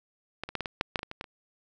clicks, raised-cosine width 0.3 ms, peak -17 / -21 / -14 / -16 / -17 / -9 / -11 / -21 / -19 / -22 / -18 / -28 dBFS, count 12, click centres 0.436 / 0.49 / 0.553 / 0.607 / 0.658 / 0.811 / 0.958 / 0.992 / 1.031 / 1.114 / 1.211 / 1.242 s, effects none

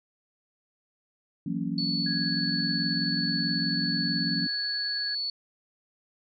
sine chord, F# dominant seventh, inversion third, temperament just, 166.5 / 185 / 231.2 / 277.5 Hz, E3 / F#3 / A#3 / C#4, +18 / 0 / -14 / +2 cents, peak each -33 dBFS, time 1.46-4.47 s, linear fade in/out 5 ms
sine tone, 4435 Hz, C#8, in tune, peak -28 dBFS, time 1.78-5.3 s, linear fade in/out 2 ms
sine tone with tremolo, 1661.2 Hz, G#6, in tune, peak -33 dBFS, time 2.06-5.15 s, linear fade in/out 5 ms, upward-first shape triangle, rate 19 Hz, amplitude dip 35%
effects none

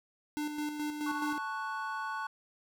square tone with tremolo, 298.7 Hz, D4, 29 cents sharp, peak -33 dBFS, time 0.37-1.38 s, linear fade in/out 0 ms, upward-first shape square, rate 4.7 Hz, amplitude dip 45%
triangle chord, F# minor, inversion first, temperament equal, 880 / 1108.7 / 1480 Hz, A5 / C#6 / F#6, 0 / 0 / 0 cents, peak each -37 dBFS, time 1.06-2.27 s, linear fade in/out 5 ms
effects none

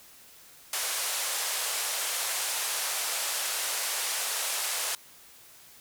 white band-pass noise, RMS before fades -31 dBFS, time 0.73-4.95 s, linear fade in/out 2 ms, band 510 to 12000 Hz, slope 24 dB/octave, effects white hiss -53 dBFS RMS until 5.8 s

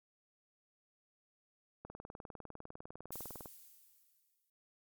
click train, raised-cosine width 1 ms, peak -33 dBFS, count 33, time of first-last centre 1.85-3.458 s, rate 19.9 Hz
violet noise with exponential decay, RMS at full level -43 dBFS, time 3.12-4.5 s, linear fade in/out 2 ms, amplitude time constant 300 ms
effects MP3 96 kbps

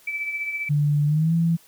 sine tone with tremolo, 2314 Hz, D7, 26 cents flat, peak -23 dBFS, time 0.07-0.69 s, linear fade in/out 5 ms, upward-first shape triangle, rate 15 Hz, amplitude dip 55%
sine tone with pitch glide, 146.83 to 166.73 Hz, D3 to E3, 0 to +20 cents, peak -17 dBFS, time 0.69-1.57 s, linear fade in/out 20 ms, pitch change +220 cents, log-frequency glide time 1.06-1.34 s
effects white hiss -54 dBFS RMS until 1.67 s

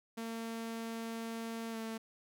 sawtooth tone with pitch glide, 227.6 to 223.8 Hz, A#3 to A3, -41 to +30 cents, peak -35 dBFS, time 0.17-1.98 s, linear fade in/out 10 ms, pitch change -29 cents, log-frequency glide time 1.71-1.77 s, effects none

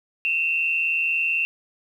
sine tone pair together, 2569 / 2729 Hz, E7 / F7, -45 / -41 cents, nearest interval minor second, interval 104 cents, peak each -26 / -21 dBFS, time 0.25-1.45 s, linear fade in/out 0 ms, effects 9-bit

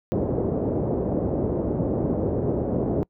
white low-pass noise, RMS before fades -24 dBFS, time 0.12-3.03 s, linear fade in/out 0 ms, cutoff 510 Hz, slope 24 dB/octave, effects noise-tail reverb RT60 0.1 s tail -26 dB re dry + high-pass 60 Hz 12 dB/octave

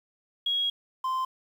sine / triangle tone pair in turn, 3301 / 1039.1 Hz, G#7 / C6, -11 / -12 cents, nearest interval octave + minor sixth, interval 2001 cents, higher first, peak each -24 dBFS, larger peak neither, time 0.46-0.7 / 1.04-1.25 s, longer first, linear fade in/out 5 ms, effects 9-bit

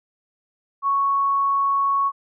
sine tone, 1108.7 Hz, C#6, in tune, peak -17 dBFS, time 0.82-2.12 s, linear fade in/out 50 ms, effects none

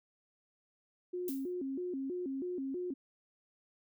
sine tone with vibrato, 311.1 Hz, D#4, in tune, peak -35 dBFS, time 1.13-2.94 s, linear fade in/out 10 ms, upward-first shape square, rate 3.1 Hz, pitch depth 250 cents each way
violet noise with exponential decay, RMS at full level -40 dBFS, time 1.28-1.53 s, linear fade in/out 1 ms, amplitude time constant 53 ms
effects none

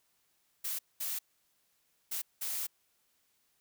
blue noise bursts at uneven times, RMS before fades -36 dBFS, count 4, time 0.64-0.79 / 1-1.19 / 2.11-2.22 / 2.41-2.67 s, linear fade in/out 10 ms, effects white hiss -74 dBFS RMS until 3.6 s

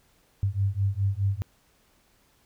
sine beating tone pair, 96.4 / 101.2 Hz, G2 / G#2, -28 / -44 cents, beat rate 4.8 Hz, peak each -26 dBFS, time 0.43-1.42 s, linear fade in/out 0 ms, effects pink hiss -64 dBFS RMS until 2.45 s

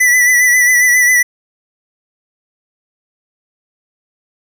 square tone with vibrato, 1975.5 Hz, B6, in tune, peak -8 dBFS, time 0-1.23 s, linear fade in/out 10 ms, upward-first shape sine, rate 7.4 Hz, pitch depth 37 cents each way, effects none

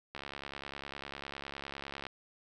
click train, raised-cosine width 0.3 ms, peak -25 dBFS, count 135, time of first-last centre 0.15-2.067 s, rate 69.9 Hz, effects none

